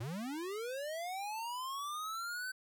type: linear sweep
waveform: square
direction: up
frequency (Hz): 103.83 to 1539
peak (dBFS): -39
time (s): 0-2.52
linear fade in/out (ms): 10
effects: none